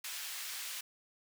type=high-pass noise; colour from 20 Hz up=pink; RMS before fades=-42 dBFS; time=0.04-0.81 s; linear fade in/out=5 ms; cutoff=2100 Hz; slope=12 dB/octave; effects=none